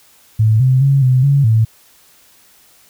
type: tone with pitch steps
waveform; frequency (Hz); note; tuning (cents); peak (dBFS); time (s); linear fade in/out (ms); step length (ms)
sine; 109.5 / 129.7 / 138.1 / 128.1 / 140.4 / 111.4; A2 / C3 / C#3 / C3 / C#3 / A2; -8 / -15 / -6 / -36 / +22 / +22; -8; 0.39-1.65; 10; 210
effects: white hiss -49 dBFS RMS until 2.89 s